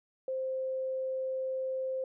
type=tone; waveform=sine; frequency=523.3 Hz; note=C5; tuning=in tune; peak=-31 dBFS; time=0.28-2.04 s; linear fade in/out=2 ms; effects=none